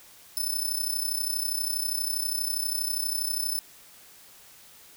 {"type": "tone with amplitude modulation", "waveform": "5% pulse", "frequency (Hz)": 5274, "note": "E8", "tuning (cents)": 0, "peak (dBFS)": -18, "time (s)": [0.37, 3.59], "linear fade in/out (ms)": 0, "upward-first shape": "sine", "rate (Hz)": 32.4, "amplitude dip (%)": 70, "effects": ["white hiss -52 dBFS RMS until 4.96 s"]}